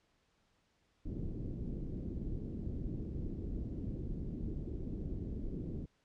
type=low-pass noise; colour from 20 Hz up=pink; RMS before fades=-40 dBFS; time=1.05-5.86 s; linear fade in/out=10 ms; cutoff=350 Hz; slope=24 dB/octave; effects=pink hiss -75 dBFS RMS until 6.04 s + low-pass 6000 Hz 12 dB/octave